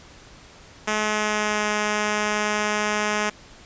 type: tone with pitch glide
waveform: 5% pulse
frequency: 213.4 to 210.5 Hz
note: G#3 to G#3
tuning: +47 to +24 cents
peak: -10 dBFS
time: 0.87-3.3 s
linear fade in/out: 10 ms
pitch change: -23 cents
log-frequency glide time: 0.97-1.66 s
effects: pink hiss -47 dBFS RMS until 3.65 s + resampled to 16000 Hz